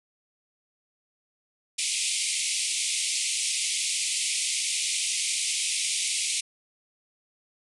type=band-pass noise; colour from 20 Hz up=white; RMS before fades=-28 dBFS; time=1.78-6.41 s; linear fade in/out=10 ms; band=2100 to 10000 Hz; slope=96 dB/octave; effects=none